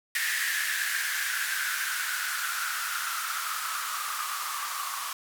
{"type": "noise with band-pass filter sweep", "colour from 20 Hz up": "violet", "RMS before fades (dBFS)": -31, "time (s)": [0.15, 5.13], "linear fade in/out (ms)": 2, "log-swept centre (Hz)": [1800, 1100], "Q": 7.6, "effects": []}